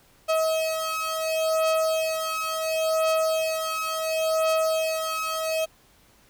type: beating tone pair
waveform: 35% pulse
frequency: 639 / 639.71 Hz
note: D#5 / D#5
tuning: +46 / +48 cents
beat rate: 0.71 Hz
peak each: -24 dBFS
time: 0.28-5.66 s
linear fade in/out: 20 ms
effects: pink hiss -58 dBFS RMS until 6.29 s